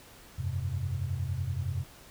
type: chord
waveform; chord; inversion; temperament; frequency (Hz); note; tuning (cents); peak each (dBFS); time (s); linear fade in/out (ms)
sine; F suspended second; none; equal; 87.31 / 98 / 130.81; F2 / G2 / C3; 0 / 0 / 0; -34; 0.38-1.84; 10
effects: pink hiss -53 dBFS RMS until 2.1 s